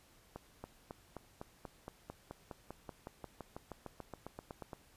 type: accelerating click train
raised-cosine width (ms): 1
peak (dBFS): -30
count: 25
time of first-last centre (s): 0.36-4.732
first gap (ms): 280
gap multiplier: 0.96
effects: pink hiss -65 dBFS RMS until 4.96 s + resampled to 32000 Hz